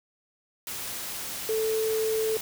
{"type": "tone in noise", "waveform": "sine", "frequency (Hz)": 440, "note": "A4", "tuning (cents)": 0, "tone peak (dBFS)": -24, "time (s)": [1.49, 2.37], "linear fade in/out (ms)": 2, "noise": "white", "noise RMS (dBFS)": -35, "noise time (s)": [0.67, 2.41], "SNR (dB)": 8, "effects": []}